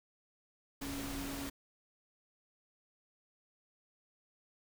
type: tone in noise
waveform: sine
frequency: 277.2 Hz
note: C#4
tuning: in tune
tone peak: -41 dBFS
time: 0.81-1.5 s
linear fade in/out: 10 ms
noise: pink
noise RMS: -43 dBFS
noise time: 0.81-1.5 s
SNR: -1 dB
effects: none